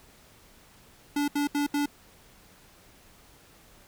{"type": "tone bursts", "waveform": "square", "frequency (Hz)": 289.2, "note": "D4", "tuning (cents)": -27, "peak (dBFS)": -25, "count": 4, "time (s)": [1.16, 1.859], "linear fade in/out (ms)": 5, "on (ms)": 120, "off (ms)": 73, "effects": ["pink hiss -56 dBFS RMS until 3.87 s"]}